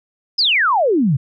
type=exponential sweep; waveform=sine; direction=down; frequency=5274 to 122.4 Hz; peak=-12 dBFS; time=0.38-1.17 s; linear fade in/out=10 ms; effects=none